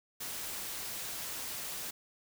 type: noise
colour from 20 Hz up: white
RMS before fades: -40 dBFS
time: 0.2-1.91 s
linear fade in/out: 10 ms
effects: none